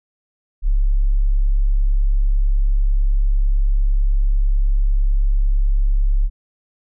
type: tone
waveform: sine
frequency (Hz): 34.52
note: C#1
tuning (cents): -6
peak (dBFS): -12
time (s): 0.62-6.3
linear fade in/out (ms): 50
effects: none